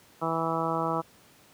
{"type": "harmonic tone", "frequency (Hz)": 163.7, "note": "E3", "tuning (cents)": -12, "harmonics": [1, 2, 3, 4, 5, 6, 7, 8], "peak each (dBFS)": [-34, -34, -34, -34, -34, -34, -34, -34], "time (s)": [0.21, 1.02], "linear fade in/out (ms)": 20, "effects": ["pink hiss -57 dBFS RMS until 1.53 s", "high-pass 100 Hz 12 dB/octave"]}